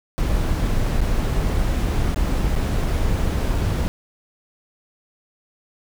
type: noise with dropouts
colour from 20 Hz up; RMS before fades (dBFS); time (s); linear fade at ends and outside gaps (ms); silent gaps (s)
brown; -20; 0.18-3.88; 0; 1.006-1.014 / 2.145-2.16 / 2.555-2.56
effects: none